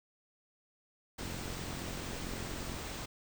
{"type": "band-stop noise", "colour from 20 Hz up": "pink", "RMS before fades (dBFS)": -42, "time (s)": [1.18, 3.06], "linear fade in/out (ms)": 10, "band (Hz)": [9400, 14000], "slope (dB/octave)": 96}
{"type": "click train", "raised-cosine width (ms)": 3, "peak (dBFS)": -32, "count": 70, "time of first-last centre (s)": [1.21, 2.764], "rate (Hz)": 44.4}
{"effects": []}